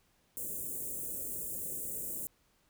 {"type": "band-stop noise", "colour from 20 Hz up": "white", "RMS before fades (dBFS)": -39, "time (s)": [0.37, 2.27], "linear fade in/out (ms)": 0, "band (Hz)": [570, 7400], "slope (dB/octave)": 48, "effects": ["pink hiss -71 dBFS RMS until 2.69 s"]}